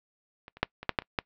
clicks, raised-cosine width 0.3 ms, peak -28 / -30 / -6 / -23 / -7 / -8 / -28 / -10 dBFS, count 8, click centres 0.481 / 0.57 / 0.63 / 0.83 / 0.893 / 0.988 / 1.021 / 1.188 s, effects noise-tail reverb RT60 0.1 s tail -24 dB re dry + low-pass 4000 Hz 12 dB/octave

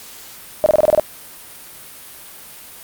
sine tone bursts, 615 Hz, D#5, 20 cents flat, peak -8 dBFS, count 8, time 0.64-0.997 s, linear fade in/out 0 ms, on 21 ms, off 27 ms, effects white hiss -38 dBFS RMS until 2.83 s + Opus 48 kbps

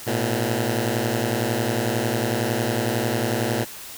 10% pulse beating tone pair, 110.2 / 121.2 Hz, A2 / B2, +3 / -32 cents, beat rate 11 Hz, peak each -16 dBFS, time 0.06-3.65 s, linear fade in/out 20 ms, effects white hiss -38 dBFS RMS until 3.97 s

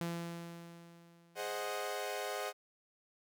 sawtooth tone with exponential decay, 169.8 Hz, F3, 48 cents flat, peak -31 dBFS, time 0.01-1.85 s, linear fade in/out 0 ms, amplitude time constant 400 ms
sawtooth chord, Ab dominant seventh, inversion none, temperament equal, 415.3 / 523.3 / 622.3 / 740 Hz, Ab4 / C5 / Eb5 / Gb5, 0 / 0 / 0 / 0 cents, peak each -39 dBFS, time 1.35-2.53 s, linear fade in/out 50 ms
effects none

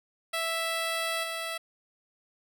10% pulse tone with level steps, 659.3 Hz, E5, in tune, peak -20 / -24 dBFS, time 0.33-1.58 s, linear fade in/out 10 ms, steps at 1.23 s, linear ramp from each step 10 ms, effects none

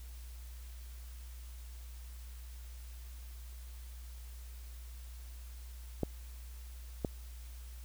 clicks, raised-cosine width 2 ms, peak -18 dBFS, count 2, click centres 6.033 / 7.048 s, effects added 60 Hz sine -45 dBFS peak until 7.84 s + white hiss -59 dBFS RMS until 7.84 s

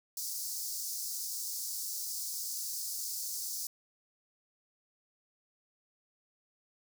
pink high-pass noise, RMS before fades -38 dBFS, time 0.17-3.67 s, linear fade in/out 2 ms, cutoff 4800 Hz, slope 48 dB/octave, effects none

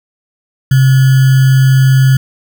sine tone with sample-and-hold, 132.6 Hz, C3, 23 cents sharp, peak -4 dBFS, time 0.71-2.17 s, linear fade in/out 5 ms, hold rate 1575 Hz, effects none

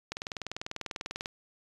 click train, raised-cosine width 0.2 ms, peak -18 dBFS, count 24, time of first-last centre 0.12-1.259 s, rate 20.2 Hz, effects resampled to 24000 Hz

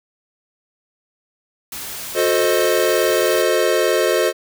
white noise, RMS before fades -30 dBFS, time 1.72-3.42 s, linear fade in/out 2 ms
square chord, F# diminished seventh, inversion none, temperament equal with one note detuned, 361.3 / 440 / 523.3 / 622.3 Hz, F#4 / A4 / C5 / Eb5, -41 / 0 / 0 / 0 cents, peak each -21 dBFS, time 2.14-4.33 s, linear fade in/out 50 ms
effects none

